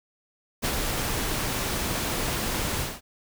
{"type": "noise with ADSR envelope", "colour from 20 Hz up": "pink", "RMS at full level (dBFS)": -25, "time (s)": [0.62, 3.01], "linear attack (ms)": 32, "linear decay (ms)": 58, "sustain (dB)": -3, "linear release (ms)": 210, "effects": []}